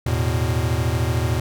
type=chord; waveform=square; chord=E suspended fourth; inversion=none; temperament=equal; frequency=82.41 / 110 / 123.47 Hz; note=E2 / A2 / B2; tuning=0 / 0 / 0 cents; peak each=-24 dBFS; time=0.06-1.4 s; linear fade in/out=5 ms; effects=none